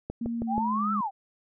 click train, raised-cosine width 2 ms, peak -19 dBFS, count 4, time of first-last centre 0.1-0.58 s, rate 6.25 Hz
sine tone with pitch glide, 233.1 to 206.5 Hz, A#3 to G#3, 0 to -10 cents, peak -28 dBFS, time 0.21-1.01 s, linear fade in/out 5 ms, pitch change -210 cents, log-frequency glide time 0.38-0.9 s
sine exponential two-way sweep, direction up then down, 740 to 1357 to 740 Hz, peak -26 dBFS, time 0.47-1.11 s, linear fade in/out 50 ms, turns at 0.93 s
effects none

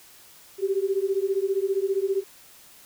sine beating tone pair, 382 / 397 Hz, G4 / G4, -45 / +22 cents, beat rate 15 Hz, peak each -25 dBFS, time 0.58-2.24 s, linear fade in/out 50 ms, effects white hiss -51 dBFS RMS until 2.85 s

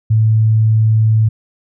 sine tone, 110 Hz, A2, in tune, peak -8 dBFS, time 0.1-1.29 s, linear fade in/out 10 ms, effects none

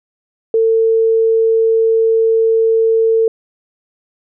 sine tone, 450 Hz, A4, 39 cents sharp, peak -9 dBFS, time 0.54-3.28 s, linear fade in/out 2 ms, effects none

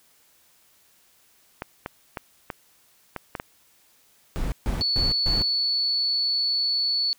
clicks, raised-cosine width 0.5 ms, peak -15 dBFS, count 7, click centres 1.621 / 1.861 / 2.172 / 2.502 / 3.163 / 3.352 / 3.399 s
brown noise bursts, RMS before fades -26 dBFS, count 4, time 4.36-5.42 s, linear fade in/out 0 ms, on 160 ms, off 140 ms
sine tone, 4436 Hz, C#8, in tune, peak -21 dBFS, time 4.81-7.13 s, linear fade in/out 0 ms
effects white hiss -60 dBFS RMS until 7.18 s

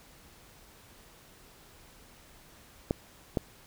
clicks, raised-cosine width 2 ms, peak -13 dBFS, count 2, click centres 2.909 / 3.372 s, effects pink hiss -56 dBFS RMS until 3.66 s

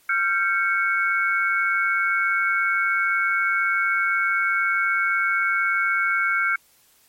sine tone cluster, 1378 / 1569 / 2213 Hz, F6 / G6 / C#7, -24 / +1 / -3 cents, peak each -23 dBFS, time 0.09-6.56 s, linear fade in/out 5 ms, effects white hiss -58 dBFS RMS until 7.08 s + MP3 64 kbps

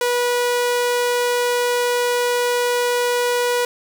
sawtooth tone, 487.1 Hz, B4, 24 cents flat, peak -13 dBFS, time 0.01-3.65 s, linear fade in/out 2 ms, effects none

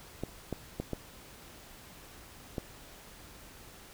clicks, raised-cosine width 2 ms, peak -20 dBFS, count 5, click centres 0.236 / 0.527 / 0.8 / 0.933 / 2.582 s, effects pink hiss -52 dBFS RMS until 3.93 s

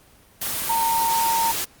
sine tone in noise, 916 Hz, A#5, 31 cents flat, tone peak -19 dBFS, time 0.69-1.52 s, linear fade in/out 10 ms, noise white, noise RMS -26 dBFS, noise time 0.41-1.65 s, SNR +4 dB, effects pink hiss -53 dBFS RMS until 1.8 s + Opus 24 kbps

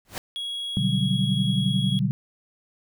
pink noise with exponential growth, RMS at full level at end -28 dBFS, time 0.05-0.18 s, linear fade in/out 1 ms, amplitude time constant 27 ms
triangle tone, 3322 Hz, G#7, in tune, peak -27 dBFS, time 0.36-1.99 s, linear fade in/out 0 ms
sine chord, G major seventh, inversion first, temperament equal, 123.47 / 146.83 / 185 / 196 Hz, B2 / D3 / F#3 / G3, 0 / 0 / 0 / 0 cents, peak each -26 dBFS, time 0.77-2.11 s, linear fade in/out 0 ms
effects none

